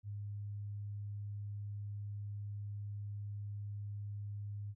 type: tone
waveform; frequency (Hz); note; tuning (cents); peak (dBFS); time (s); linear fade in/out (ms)
sine; 102.5; G#2; -22; -40; 0.03-4.75; 50
effects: none